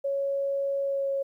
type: tone with pitch glide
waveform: sine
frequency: 554.4 to 549.3 Hz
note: C#5 to C#5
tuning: 0 to -16 cents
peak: -25 dBFS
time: 0.04-1.23 s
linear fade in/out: 10 ms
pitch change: -16 cents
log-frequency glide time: 0.82-1.09 s
effects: 11-bit